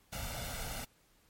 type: noise with comb filter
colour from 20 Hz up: pink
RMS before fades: -40 dBFS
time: 0.12-0.85 s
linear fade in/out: 10 ms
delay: 1.4 ms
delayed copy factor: +0.7
effects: pink hiss -68 dBFS RMS until 1.29 s + MP3 64 kbps

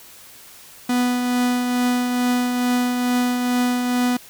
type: tone with tremolo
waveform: 45% pulse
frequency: 246.9 Hz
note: B3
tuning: in tune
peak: -16 dBFS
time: 0.89-4.17 s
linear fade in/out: 5 ms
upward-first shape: triangle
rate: 2.3 Hz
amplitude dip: 40%
effects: white hiss -44 dBFS RMS until 4.29 s

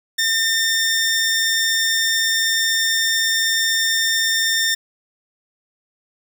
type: tone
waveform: 15% pulse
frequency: 1809 Hz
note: A6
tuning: 48 cents sharp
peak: -10 dBFS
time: 0.18-4.75 s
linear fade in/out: 10 ms
effects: none

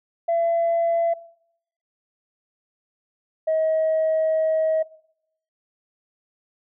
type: tone pair in turn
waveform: sine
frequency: 674 / 635.5 Hz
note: E5 / D#5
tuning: +38 / +36 cents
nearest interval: minor second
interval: 102 cents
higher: first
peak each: -17 dBFS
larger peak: neither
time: 0.28-1.14 / 3.47-4.83 s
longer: second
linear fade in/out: 10 ms
effects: noise-tail reverb RT60 0.7 s tail -20 dB re dry + tanh soft clip ceiling -15 dBFS

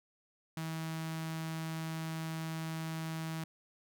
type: tone with notch filter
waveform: sawtooth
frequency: 161.1 Hz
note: E3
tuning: 39 cents flat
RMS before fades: -39 dBFS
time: 0.57-3.44 s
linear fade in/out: 2 ms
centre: 450 Hz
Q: 1.3
effects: none

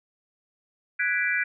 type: chord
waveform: sine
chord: G# half-diminished seventh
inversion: third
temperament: equal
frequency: 1480 / 1661.2 / 1975.5 / 2349 Hz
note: F#6 / G#6 / B6 / D7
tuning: 0 / 0 / 0 / 0 cents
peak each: -28 dBFS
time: 0.99-1.44 s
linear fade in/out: 10 ms
effects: none

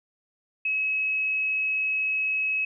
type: tone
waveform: sine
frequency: 2566 Hz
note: E7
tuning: 47 cents flat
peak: -23 dBFS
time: 0.65-2.65 s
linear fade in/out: 5 ms
effects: none

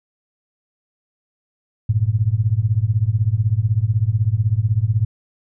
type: tone with tremolo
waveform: sine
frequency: 108.6 Hz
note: A2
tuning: 22 cents flat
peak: -10 dBFS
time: 1.89-5.05 s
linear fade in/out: 5 ms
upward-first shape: triangle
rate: 16 Hz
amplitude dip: 100%
effects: none

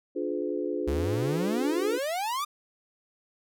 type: chord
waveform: sine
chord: D diminished seventh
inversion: none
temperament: just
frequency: 293.7 / 352.4 / 422.9 / 507.5 Hz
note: D4 / F4 / Ab4 / Cb5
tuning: 0 / +16 / +31 / +47 cents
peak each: -33 / -32 / -33 / -35 dBFS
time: 0.15-1.99 s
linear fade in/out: 20 ms
type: exponential sweep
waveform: 45% pulse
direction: up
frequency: 65.41 to 1227 Hz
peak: -28 dBFS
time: 0.87-2.45 s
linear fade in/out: 10 ms
effects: none

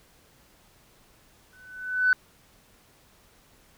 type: tone with exponential growth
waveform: sine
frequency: 1500 Hz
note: F#6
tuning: 23 cents sharp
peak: -14 dBFS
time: 1.53-2.13 s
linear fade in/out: 1 ms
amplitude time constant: 130 ms
effects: tanh soft clip ceiling -12 dBFS + pink hiss -59 dBFS RMS until 3.77 s

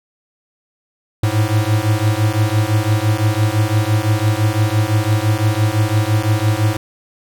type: beating tone pair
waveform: square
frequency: 104.4 / 110.3 Hz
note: G#2 / A2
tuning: +10 / +5 cents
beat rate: 5.9 Hz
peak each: -17 dBFS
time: 1.23-6.77 s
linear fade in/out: 5 ms
effects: none

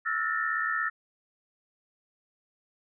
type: tone cluster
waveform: sine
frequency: 1315 / 1423 / 1779 / 1856 Hz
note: E6 / F6 / A6 / A#6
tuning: -5 / +32 / +19 / -8 cents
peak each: -31 / -34 / -30 / -35 dBFS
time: 0.05-0.9 s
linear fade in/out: 20 ms
effects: none

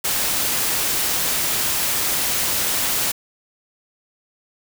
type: noise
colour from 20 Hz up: white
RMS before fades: -21 dBFS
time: 0.04-3.12 s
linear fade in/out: 10 ms
effects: none

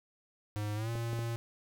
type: tone with pitch glide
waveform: square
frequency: 104.8 to 116.28 Hz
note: G#2 to A#2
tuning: +16 to -4 cents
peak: -34 dBFS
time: 0.56-1.36 s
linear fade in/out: 0 ms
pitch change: +180 cents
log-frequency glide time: 0.75-0.9 s
type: clicks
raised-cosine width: 2 ms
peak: -28 dBFS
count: 3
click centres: 0.955 / 1.131 / 1.191 s
effects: none

